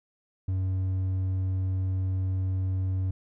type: tone with hard clipping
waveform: sine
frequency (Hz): 94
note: F#2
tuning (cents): +28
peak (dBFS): -26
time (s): 0.48-3.11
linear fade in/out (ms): 5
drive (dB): 3
effects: none